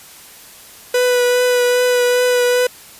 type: tone with vibrato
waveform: 45% pulse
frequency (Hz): 493.9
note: B4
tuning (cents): 0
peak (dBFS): -12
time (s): 0.94-2.67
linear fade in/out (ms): 5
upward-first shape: triangle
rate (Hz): 2.5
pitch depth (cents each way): 17
effects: white hiss -40 dBFS RMS until 2.99 s + resampled to 32000 Hz